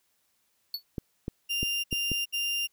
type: tone with exponential decay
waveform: square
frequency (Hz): 4435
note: C#8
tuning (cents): 0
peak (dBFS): -27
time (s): 0.74-0.83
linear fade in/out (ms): 2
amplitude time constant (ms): 18
type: clicks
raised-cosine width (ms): 3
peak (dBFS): -19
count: 5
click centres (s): 0.982 / 1.281 / 1.63 / 1.928 / 2.117
type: tone bursts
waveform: 35% pulse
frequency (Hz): 2794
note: F7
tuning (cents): 0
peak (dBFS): -26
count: 3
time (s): 1.49-2.674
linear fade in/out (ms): 20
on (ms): 350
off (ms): 67
effects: white hiss -72 dBFS RMS until 2.72 s